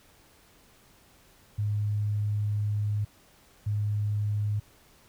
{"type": "tone bursts at uneven times", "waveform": "sine", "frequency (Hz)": 104.3, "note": "G#2", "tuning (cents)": 8, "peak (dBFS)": -25, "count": 2, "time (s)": [[1.58, 3.05], [3.66, 4.6]], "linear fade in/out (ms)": 10, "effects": ["pink hiss -59 dBFS RMS until 5.08 s"]}